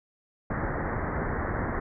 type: low-pass noise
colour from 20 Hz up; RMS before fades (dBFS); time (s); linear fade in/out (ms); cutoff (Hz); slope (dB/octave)
pink; -30; 0.5-1.8; 5; 2000; 96
effects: none